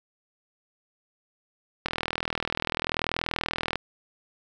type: click train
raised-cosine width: 0.3 ms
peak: -10 dBFS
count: 78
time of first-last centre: 1.86-3.757 s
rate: 40.6 Hz
effects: none